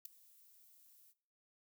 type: noise with ADSR envelope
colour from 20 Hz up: violet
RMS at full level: -41 dBFS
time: 0.05-1.14 s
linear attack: 5 ms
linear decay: 6 ms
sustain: -24 dB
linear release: 46 ms
effects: noise-tail reverb RT60 0.5 s tail -19 dB re dry